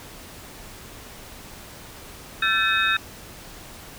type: tone cluster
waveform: sine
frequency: 1346 / 1548 / 1750 / 2544 / 3706 Hz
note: E6 / G6 / A6 / D#7 / A#7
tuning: +36 / -22 / -10 / +38 / -11 cents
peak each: -25 dBFS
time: 2.42-2.97 s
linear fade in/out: 5 ms
effects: pink hiss -42 dBFS RMS until 3.98 s